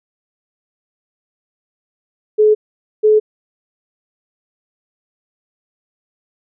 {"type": "tone pair in turn", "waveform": "sine", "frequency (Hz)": [427, 428.8], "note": ["G#4", "A4"], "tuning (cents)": [48, -45], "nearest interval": "unison", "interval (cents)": 7, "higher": "second", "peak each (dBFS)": -7, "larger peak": "neither", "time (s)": [[2.38, 2.55], [3.03, 3.2]], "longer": "neither", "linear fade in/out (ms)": 20, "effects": []}